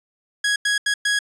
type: tone bursts at uneven times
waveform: sawtooth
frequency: 1661.2 Hz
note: G#6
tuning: in tune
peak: -14 dBFS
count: 4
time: 0.44-0.56 / 0.65-0.78 / 0.86-0.94 / 1.05-1.19 s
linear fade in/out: 5 ms
effects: resampled to 22050 Hz